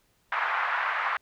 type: band-pass noise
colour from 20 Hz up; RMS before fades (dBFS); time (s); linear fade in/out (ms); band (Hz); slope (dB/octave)
white; -28; 0.32-1.17; 2; 850 to 1800; 24
effects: pink hiss -68 dBFS RMS until 1.21 s